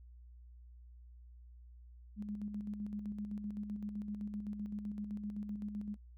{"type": "tone with tremolo", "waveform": "sine", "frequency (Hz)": 207.5, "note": "G#3", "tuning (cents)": -1, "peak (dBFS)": -37, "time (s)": [2.16, 5.97], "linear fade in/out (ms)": 50, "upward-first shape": "square", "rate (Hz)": 7.8, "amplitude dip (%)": 45, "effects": ["added 60 Hz sine -53 dBFS peak until 6.17 s"]}